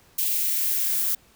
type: noise with high-pass filter sweep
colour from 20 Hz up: violet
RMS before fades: -24 dBFS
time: 0.18-1.15 s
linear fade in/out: 5 ms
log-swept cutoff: 2600 to 1300 Hz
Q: 1.9
effects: pink hiss -57 dBFS RMS until 1.35 s